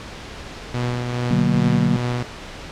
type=tone with tremolo; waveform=sawtooth; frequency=122.3 Hz; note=B2; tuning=16 cents flat; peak=-16 dBFS; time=0.74-2.23 s; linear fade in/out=5 ms; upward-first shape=triangle; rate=2.4 Hz; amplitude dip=40%
type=chord; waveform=sine; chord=D augmented; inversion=none; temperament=equal; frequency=146.83 / 185 / 233.1 Hz; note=D3 / F#3 / A#3; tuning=0 / 0 / 0 cents; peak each=-20 dBFS; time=1.31-1.96 s; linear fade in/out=0 ms
effects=pink hiss -35 dBFS RMS until 2.71 s + low-pass 5000 Hz 12 dB/octave